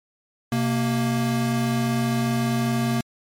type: tone pair together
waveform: square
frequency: 127.8 / 232.9 Hz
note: C3 / A#3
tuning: -40 / -1 cents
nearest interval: minor seventh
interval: 1039 cents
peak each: -25 / -23 dBFS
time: 0.52-3.01 s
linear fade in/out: 2 ms
effects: MP3 64 kbps